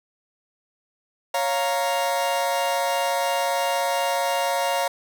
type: chord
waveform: 40% pulse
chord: Bb minor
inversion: first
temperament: equal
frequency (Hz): 554.4 / 698.5 / 932.3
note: Db5 / F5 / Bb5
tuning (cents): 0 / 0 / 0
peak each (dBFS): -25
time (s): 1.34-4.88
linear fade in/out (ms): 5
effects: none